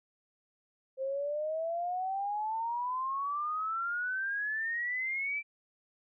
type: exponential sweep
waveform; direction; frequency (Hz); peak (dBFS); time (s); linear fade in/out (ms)
sine; up; 523.3 to 2349; -31; 0.97-5.43; 50
effects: none